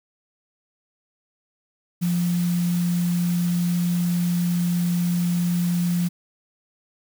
sine tone in noise, 174.61 Hz, F3, in tune, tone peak -19 dBFS, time 2.01-6.09 s, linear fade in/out 20 ms, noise white, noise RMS -37 dBFS, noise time 2.01-6.09 s, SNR +15 dB, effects none

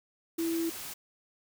sine tone in noise, 331.2 Hz, E4, 8 cents sharp, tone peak -28 dBFS, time 0.38-0.7 s, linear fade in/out 10 ms, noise white, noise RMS -41 dBFS, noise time 0.38-0.94 s, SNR +10 dB, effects none

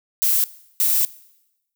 violet noise bursts at uneven times, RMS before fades -18 dBFS, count 2, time 0.22-0.44 / 0.8-1.05 s, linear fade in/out 0 ms, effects noise-tail reverb RT60 0.9 s tail -20 dB re dry

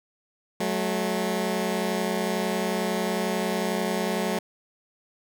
15% pulse tone pair together, 186 / 217.1 Hz, F#3 / A3, +9 / -23 cents, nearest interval minor third, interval 268 cents, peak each -21 dBFS, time 0.6-4.39 s, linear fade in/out 5 ms, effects none

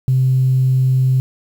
sine tone, 130 Hz, C3, 11 cents flat, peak -10 dBFS, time 0.08-1.2 s, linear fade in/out 0 ms, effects tanh soft clip ceiling -6 dBFS + 7-bit

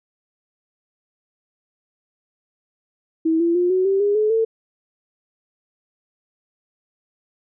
sine tone with pitch steps, 323.1 / 338.6 / 354.8 / 371.8 / 389.6 / 408.3 / 427.8 / 448.3 Hz, E4 / E4 / F4 / F#4 / G4 / G#4 / A4 / A4, -35 / +46 / +27 / +8 / -11 / -29 / -49 / +32 cents, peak -15 dBFS, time 3.25-4.45 s, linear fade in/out 10 ms, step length 150 ms, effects none

